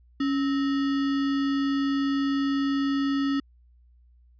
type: tone with sample-and-hold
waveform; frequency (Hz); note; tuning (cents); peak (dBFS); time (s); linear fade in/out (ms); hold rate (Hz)
sine; 277.2; C#4; 0; -22; 0.2-3.4; 5; 1575
effects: added 60 Hz sine -54 dBFS peak until 4.39 s + resampled to 11025 Hz